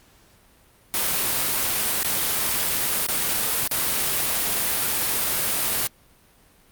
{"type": "noise with dropouts", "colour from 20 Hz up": "white", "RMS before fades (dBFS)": -23, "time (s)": [0.94, 5.87], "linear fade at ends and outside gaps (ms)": 0, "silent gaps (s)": [[2.031, 2.046], [3.066, 3.086], [3.675, 3.712]], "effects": ["pink hiss -56 dBFS RMS until 6.71 s", "Opus 48 kbps"]}